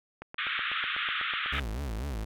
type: click train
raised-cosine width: 0.5 ms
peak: -25 dBFS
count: 12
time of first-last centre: 0.22-1.585 s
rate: 8.06 Hz
type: band-pass noise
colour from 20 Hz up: pink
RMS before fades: -32 dBFS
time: 0.38-1.6 s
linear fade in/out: 5 ms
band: 1200 to 3600 Hz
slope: 96 dB/octave
type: tone with vibrato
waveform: 40% pulse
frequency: 61.74 Hz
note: B1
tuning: in tune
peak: -31 dBFS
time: 1.52-2.25 s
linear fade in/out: 10 ms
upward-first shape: sine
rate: 4.1 Hz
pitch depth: 290 cents each way
effects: none